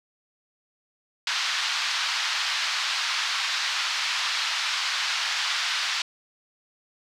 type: band-pass noise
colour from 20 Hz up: white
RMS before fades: -27 dBFS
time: 1.27-6.02 s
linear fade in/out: 2 ms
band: 1000 to 4900 Hz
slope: 24 dB/octave
effects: none